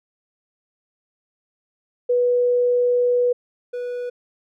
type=tone pair in turn; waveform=sine / triangle; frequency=489.9 / 489.9 Hz; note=B4 / B4; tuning=-14 / -14 cents; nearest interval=unison; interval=0 cents; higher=neither; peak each=-15 / -23 dBFS; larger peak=first; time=2.09-3.33 / 3.73-4.1 s; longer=first; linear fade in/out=10 ms; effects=none